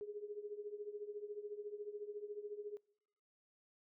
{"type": "tone with tremolo", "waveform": "sine", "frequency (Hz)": 415.3, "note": "G#4", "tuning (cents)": 0, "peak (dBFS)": -40, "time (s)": [0.01, 2.77], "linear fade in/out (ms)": 0, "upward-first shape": "triangle", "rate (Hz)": 14, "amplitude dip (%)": 85, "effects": ["noise-tail reverb RT60 0.8 s tail -25 dB re dry"]}